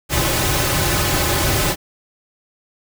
pink noise with comb filter, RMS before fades -18 dBFS, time 0.09-1.76 s, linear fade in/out 50 ms, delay 4.3 ms, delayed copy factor -0.65, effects none

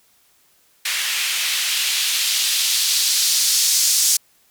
blue noise with band-pass filter sweep, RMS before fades -19 dBFS, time 0.85-4.17 s, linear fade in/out 5 ms, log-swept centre 2200 to 6000 Hz, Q 1.4, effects white hiss -58 dBFS RMS until 4.5 s

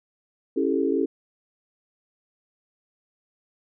sine chord, A dominant seventh, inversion first, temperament just, 275 / 330 / 396 / 440 Hz, C#4 / E4 / G4 / A4, -14 / +2 / +18 / 0 cents, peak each -25 / -26 / -26 / -27 dBFS, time 0.56-1.06 s, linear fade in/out 10 ms, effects none

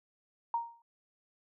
sine tone with exponential decay, 932.3 Hz, A#5, in tune, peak -26 dBFS, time 0.54-0.82 s, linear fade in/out 2 ms, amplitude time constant 60 ms, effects none

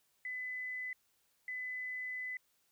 sine tone bursts at uneven times, 2008 Hz, B6, 28 cents sharp, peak -38 dBFS, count 2, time 0.25-0.93 / 1.48-2.37 s, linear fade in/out 2 ms, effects white hiss -75 dBFS RMS until 2.71 s

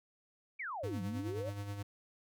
sine exponential two-way sweep, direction down then up, 2413 to 174.61 to 604 Hz, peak -38 dBFS, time 0.59-1.5 s, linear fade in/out 10 ms, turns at 1.02 s
square tone with tremolo, 101.4 Hz, G#2, 41 cents flat, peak -38 dBFS, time 0.83-1.83 s, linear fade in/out 10 ms, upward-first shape sine, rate 9.4 Hz, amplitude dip 50%
effects none

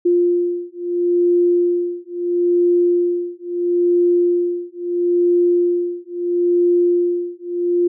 sine beating tone pair, 350 / 350.75 Hz, F4 / F4, +4 / +8 cents, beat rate 0.75 Hz, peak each -17 / -17 dBFS, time 0.05-7.88 s, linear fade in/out 10 ms, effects none

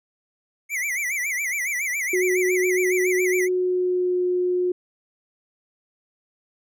square tone with vibrato, 2138 Hz, C7, 37 cents sharp, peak -24 dBFS, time 0.69-3.49 s, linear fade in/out 50 ms, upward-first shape sine, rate 7.2 Hz, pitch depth 170 cents each way
sine tone with pitch glide, 366.6 to 360.7 Hz, F#4 to F#4, -16 to -44 cents, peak -19 dBFS, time 2.13-4.72 s, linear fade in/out 5 ms, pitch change -28 cents, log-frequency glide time 3.39-4.22 s
effects none

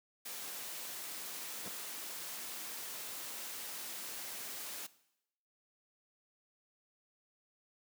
white noise, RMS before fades -44 dBFS, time 0.25-4.87 s, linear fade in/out 10 ms
brown noise with exponential growth, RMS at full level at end -35 dBFS, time 1.57-1.68 s, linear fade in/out 1 ms, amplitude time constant 22 ms
effects noise-tail reverb RT60 0.8 s tail -18 dB re dry + high-pass 200 Hz 12 dB/octave

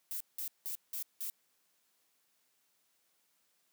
violet noise bursts, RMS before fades -39 dBFS, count 5, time 0.11-1.3 s, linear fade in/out 0 ms, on 94 ms, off 180 ms, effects white hiss -75 dBFS RMS until 3.72 s + high-pass 150 Hz 12 dB/octave

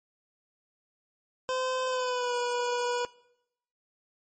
25% pulse tone with pitch glide, 514 to 486.6 Hz, C5 to B4, -31 to -26 cents, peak -24 dBFS, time 1.49-3.05 s, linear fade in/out 0 ms, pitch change -95 cents, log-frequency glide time 1.87-2.34 s, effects noise-tail reverb RT60 0.8 s tail -21 dB re dry + MP3 32 kbps

